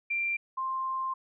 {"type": "tone pair in turn", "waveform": "sine", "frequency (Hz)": [2368, 1051.8], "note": ["D7", "C6"], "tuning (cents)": [14, 9], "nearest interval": "octave + major second", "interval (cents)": 1405, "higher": "first", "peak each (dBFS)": [-27, -29], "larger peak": "first", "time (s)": [[0.1, 0.37], [0.57, 1.14]], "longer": "second", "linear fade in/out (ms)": 10, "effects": []}